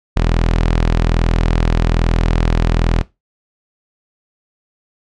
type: tone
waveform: sawtooth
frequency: 41.2 Hz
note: E1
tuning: in tune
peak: -8 dBFS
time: 0.16-3.02 s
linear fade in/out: 10 ms
effects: noise-tail reverb RT60 0.2 s tail -18 dB re dry + low-pass 5000 Hz 12 dB/octave